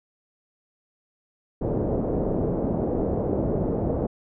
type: low-pass noise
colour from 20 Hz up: white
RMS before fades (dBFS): -25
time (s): 1.61-4.07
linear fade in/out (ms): 10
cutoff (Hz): 540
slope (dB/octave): 24
effects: none